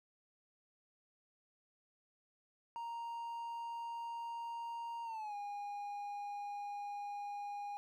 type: tone with pitch glide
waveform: triangle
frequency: 932.3 to 816.3 Hz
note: A#5 to G#5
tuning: 0 to -30 cents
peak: -39 dBFS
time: 2.76-7.77 s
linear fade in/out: 0 ms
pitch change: -230 cents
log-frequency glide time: 5.04-5.35 s
effects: none